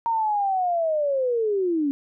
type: linear sweep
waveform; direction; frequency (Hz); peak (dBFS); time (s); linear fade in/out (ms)
sine; down; 932.3 to 272.4; -20; 0.06-1.91; 0
effects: none